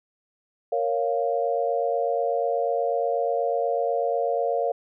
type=chord; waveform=sine; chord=Bb minor; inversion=none; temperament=equal; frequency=466.2 / 554.4 / 698.5 Hz; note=Bb4 / Db5 / F5; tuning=0 / 0 / 0 cents; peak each=-26 dBFS; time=0.72-4.72 s; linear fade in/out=5 ms; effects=none